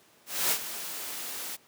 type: noise with ADSR envelope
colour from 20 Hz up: white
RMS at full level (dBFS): -25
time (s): 0.26-1.57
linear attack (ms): 250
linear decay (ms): 69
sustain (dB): -12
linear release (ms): 24
effects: pink hiss -60 dBFS RMS until 1.67 s + high-pass 200 Hz 12 dB/octave